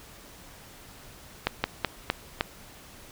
slowing click train, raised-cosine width 0.3 ms, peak -7 dBFS, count 5, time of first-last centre 1.47-2.409 s, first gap 170 ms, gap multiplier 1.22, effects pink hiss -49 dBFS RMS until 3.11 s

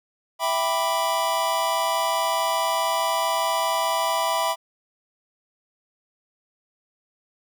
square chord, E minor seventh, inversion none, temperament equal, 659.3 / 784 / 987.8 / 1174.7 Hz, E5 / G5 / B5 / D6, 0 / 0 / 0 / 0 cents, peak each -27 / -30 / -25 / -31 dBFS, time 0.39-4.56 s, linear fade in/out 50 ms, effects none

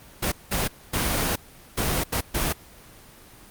pink noise bursts at uneven times, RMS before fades -24 dBFS, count 6, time 0.22-0.32 / 0.51-0.68 / 0.93-1.36 / 1.77-2.04 / 2.12-2.21 / 2.34-2.53 s, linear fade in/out 10 ms, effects pink hiss -48 dBFS RMS until 3.5 s + Opus 24 kbps

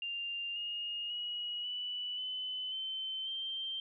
sine tone with pitch steps, 2794 / 2849 / 2906 / 2964 / 3022 / 3082 / 3143 Hz, F7 / F7 / F#7 / F#7 / F#7 / G7 / G7, 0 / +34 / -32 / +2 / +36 / -30 / +4 cents, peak -36 dBFS, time 0.02-3.8 s, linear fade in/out 2 ms, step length 540 ms, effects none

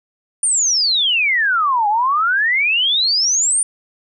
sine exponential two-way sweep, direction down then up, 9397 to 808 to 9397 Hz, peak -13 dBFS, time 0.43-3.63 s, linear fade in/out 2 ms, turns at 1.88 s, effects none

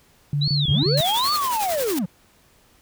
sine tone bursts, 144.5 Hz, D3, 28 cents flat, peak -19 dBFS, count 4, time 0.33-1.008 s, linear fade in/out 2 ms, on 150 ms, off 26 ms
sine tone with vibrato, 3801 Hz, A#7, 33 cents sharp, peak -22 dBFS, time 0.41-1.37 s, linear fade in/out 10 ms, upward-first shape sine, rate 2.5 Hz, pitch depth 280 cents each way
triangle linear two-way sweep, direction up then down, 49 to 1239 to 155.6 Hz, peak -19 dBFS, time 0.68-2.06 s, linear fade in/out 10 ms, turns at 1.34 s
white noise with tremolo, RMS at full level -27 dBFS, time 0.97-1.99 s, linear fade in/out 5 ms, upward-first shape triangle, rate 11 Hz, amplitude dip 70%
effects pink hiss -57 dBFS RMS until 2.81 s

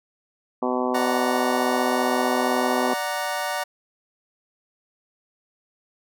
harmonic tone, 125.9 Hz, B2, 34 cents sharp, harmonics 2 / 3 / 4 / 5 / 6 / 7 / 8 / 9, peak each -26 / -28 / -29 / -30 / -31 / -31 / -32 / -33 dBFS, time 0.62-2.94 s, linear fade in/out 5 ms
25% pulse chord, D augmented, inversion none, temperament equal, 587.3 / 740 / 932.3 Hz, D5 / F#5 / A#5, 0 / 0 / 0 cents, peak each -26 / -25 / -26 dBFS, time 0.94-3.64 s, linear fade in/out 10 ms
effects none

